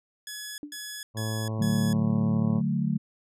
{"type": "tone bursts", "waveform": "10% pulse", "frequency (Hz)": 1693, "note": "G#6", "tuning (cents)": 33, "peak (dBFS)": -27, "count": 4, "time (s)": [0.27, 1.93], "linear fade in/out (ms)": 2, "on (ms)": 310, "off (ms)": 140}
{"type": "tone with exponential decay", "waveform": "sine", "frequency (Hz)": 293.7, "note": "D4", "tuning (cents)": 0, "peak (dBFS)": -31, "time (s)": [0.63, 0.79], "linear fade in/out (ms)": 1, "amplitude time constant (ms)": 34}
{"type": "harmonic tone", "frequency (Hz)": 110, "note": "A2", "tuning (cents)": 0, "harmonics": [1, 2, 3, 4, 5, 6, 7, 8, 9, 10], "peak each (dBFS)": [-29, -36, -42, -42, -41, -46, -49, -50, -47, -48], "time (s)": [1.14, 2.62], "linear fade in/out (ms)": 50}
{"type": "chord", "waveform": "sine", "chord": "D major", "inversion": "none", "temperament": "equal with one note detuned", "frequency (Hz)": [147.77, 185, 220], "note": ["D3", "F#3", "A3"], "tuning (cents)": [11, 0, 0], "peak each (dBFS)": -28, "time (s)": [1.59, 2.98], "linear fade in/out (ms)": 10}
{"effects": []}